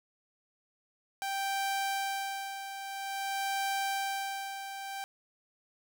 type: tone with tremolo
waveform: sawtooth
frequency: 784 Hz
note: G5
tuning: in tune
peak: -26 dBFS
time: 1.22-5.04 s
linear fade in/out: 0 ms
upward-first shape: sine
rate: 0.5 Hz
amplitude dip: 65%
effects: none